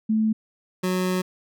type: tone pair in turn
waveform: sine / 25% pulse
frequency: 218.5 / 183.74 Hz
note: A3 / F#3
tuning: -12 / -12 cents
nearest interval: minor third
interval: 300 cents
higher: first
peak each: -18 dBFS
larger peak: neither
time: 0.09-0.33 / 0.83-1.22 s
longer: second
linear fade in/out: 10 ms
effects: none